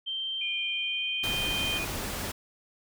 sine tone, 3136 Hz, G7, in tune, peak -30 dBFS, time 0.06-1.79 s, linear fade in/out 20 ms
sine tone with pitch glide, 2426 to 2464 Hz, D#7 to D#7, -44 to -17 cents, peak -32 dBFS, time 0.41-1.85 s, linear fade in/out 5 ms, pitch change +27 cents, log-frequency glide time 0.69-1.07 s
pink noise, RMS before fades -34 dBFS, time 1.23-2.32 s, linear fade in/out 10 ms
effects none

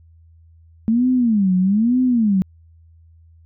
sine tone with vibrato, 216.3 Hz, A3, 29 cents flat, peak -13 dBFS, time 0.88-2.42 s, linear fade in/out 0 ms, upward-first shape sine, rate 1.1 Hz, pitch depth 290 cents each way, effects added 82 Hz sine -46 dBFS peak until 3.45 s

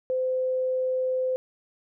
sine tone, 514 Hz, C5, 31 cents flat, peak -23 dBFS, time 0.1-1.36 s, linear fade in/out 0 ms, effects none

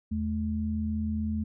sine tone pair together, 80.85 / 216 Hz, E2 / A3, -33 / -32 cents, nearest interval octave + perfect fourth, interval 1701 cents, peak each -31 / -29 dBFS, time 0.11-1.44 s, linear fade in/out 10 ms, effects none

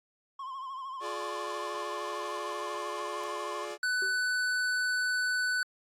triangle tone with vibrato, 1064 Hz, C6, 29 cents sharp, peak -35 dBFS, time 0.39-3.65 s, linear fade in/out 5 ms, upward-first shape triangle, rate 13 Hz, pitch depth 84 cents each way
sawtooth chord, D diminished, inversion first, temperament just, 352.4 / 422.9 / 587.3 Hz, F4 / Ab4 / D5, +16 / +31 / 0 cents, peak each -38 / -36 / -36 dBFS, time 1-3.78 s, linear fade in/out 50 ms
square tone, 1496 Hz, F#6, 19 cents sharp, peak -28 dBFS, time 3.83-5.63 s, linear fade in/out 2 ms
triangle tone with exponential decay, 383.9 Hz, G4, 36 cents flat, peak -35 dBFS, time 4.02-4.28 s, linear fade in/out 2 ms, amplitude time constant 55 ms
effects low-pass 9000 Hz 12 dB/octave + AAC 64 kbps

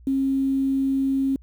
sine tone with quantisation, 270 Hz, C#4, 45 cents flat, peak -19 dBFS, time 0.07-1.36 s, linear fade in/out 2 ms, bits 8, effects added 60 Hz sine -45 dBFS peak until 1.42 s

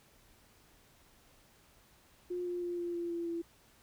sine tone with pitch steps, 356.4 / 353.1 / 349.9 / 346.7 / 343.5 / 340.3 / 337.2 Hz, F4 / F4 / F4 / F4 / F4 / F4 / E4, +35 / +19 / +3 / -13 / -29 / -45 / +39 cents, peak -34 dBFS, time 2.3-3.42 s, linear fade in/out 10 ms, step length 160 ms, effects pink hiss -64 dBFS RMS until 3.82 s

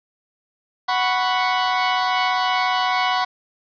sawtooth chord, F# suspended fourth, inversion none, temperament equal, 740 / 987.8 / 1108.7 Hz, F#5 / B5 / C#6, 0 / 0 / 0 cents, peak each -17 / -19 / -20 dBFS, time 0.88-3.25 s, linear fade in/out 10 ms, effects resampled to 11025 Hz + 7-bit

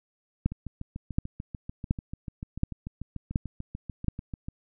two click trains, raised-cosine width 5 ms, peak -23 / -11 dBFS, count 28 / 6, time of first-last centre 0.52-4.485 / 0.46-4.083 s, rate 6.81 / 1.38 Hz, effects none

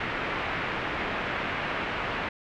white low-pass noise, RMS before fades -31 dBFS, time 0-2.29 s, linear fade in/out 5 ms, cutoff 2400 Hz, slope 24 dB/octave, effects none

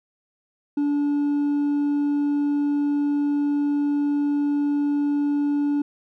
sine tone with hard clipping, 289.1 Hz, D4, 27 cents flat, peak -20 dBFS, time 0.77-5.82 s, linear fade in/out 5 ms, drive 2 dB, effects none

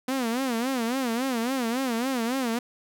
sawtooth tone with vibrato, 246.9 Hz, B3, in tune, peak -21 dBFS, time 0.08-2.59 s, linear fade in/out 5 ms, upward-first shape sine, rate 3.6 Hz, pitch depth 160 cents each way, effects none

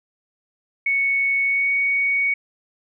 sine tone with pitch glide, 2217 to 2235 Hz, C#7 to C#7, 0 to +14 cents, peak -17 dBFS, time 0.86-2.34 s, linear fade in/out 5 ms, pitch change +14 cents, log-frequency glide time 1.44-1.72 s, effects none

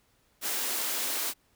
white high-pass noise, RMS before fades -31 dBFS, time 0.41-1.34 s, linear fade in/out 50 ms, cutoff 230 Hz, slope 96 dB/octave, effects pink hiss -68 dBFS RMS until 1.55 s

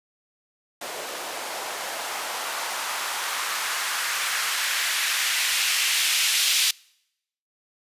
blue noise with band-pass filter sweep, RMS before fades -26 dBFS, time 0.81-6.71 s, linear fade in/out 5 ms, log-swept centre 510 to 3100 Hz, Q 1.3, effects noise-tail reverb RT60 0.8 s tail -26 dB re dry + resampled to 32000 Hz

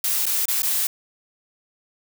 blue noise with dropouts, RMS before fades -22 dBFS, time 0.04-0.87 s, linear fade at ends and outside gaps 2 ms, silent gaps 0.256-0.265 / 0.456-0.482 / 0.621-0.631 s, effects none

